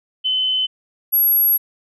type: tone pair in turn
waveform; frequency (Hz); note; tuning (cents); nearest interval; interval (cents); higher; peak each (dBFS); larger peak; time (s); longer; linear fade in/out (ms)
sine; 3041 / 11481; F#7 / F9; +47 / +47; octave + major seventh; 2300; second; -16 / -12; second; 0.24-0.67 / 1.12-1.58; second; 20
effects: none